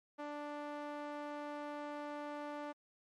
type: tone with band-pass filter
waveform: sawtooth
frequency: 293.7 Hz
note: D4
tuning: in tune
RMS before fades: -44 dBFS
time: 0.18-2.73 s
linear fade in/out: 20 ms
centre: 820 Hz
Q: 1
effects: MP3 64 kbps